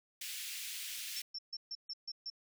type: high-pass noise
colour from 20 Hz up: pink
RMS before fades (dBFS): -43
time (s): 0.21-1.22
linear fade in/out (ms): 5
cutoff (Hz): 2300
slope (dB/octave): 24
type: tone bursts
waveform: sine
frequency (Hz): 5390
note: E8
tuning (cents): +38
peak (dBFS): -39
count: 7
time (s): 1.16-2.301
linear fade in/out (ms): 5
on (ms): 43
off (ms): 140
effects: none